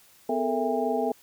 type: tone cluster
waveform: sine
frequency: 251.6 / 432 / 456.2 / 661 / 805 Hz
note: B3 / A4 / A#4 / E5 / G5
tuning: +32 / -32 / -37 / +5 / +46 cents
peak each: -30 dBFS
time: 0.29-1.12 s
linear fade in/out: 5 ms
effects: white hiss -57 dBFS RMS until 1.22 s